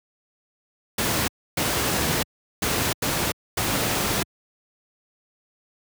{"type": "noise bursts at uneven times", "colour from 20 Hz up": "pink", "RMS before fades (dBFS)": -23, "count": 5, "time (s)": [[0.98, 1.28], [1.57, 2.23], [2.62, 2.93], [3.02, 3.32], [3.57, 4.23]], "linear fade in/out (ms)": 5, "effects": ["high-pass 80 Hz 12 dB/octave"]}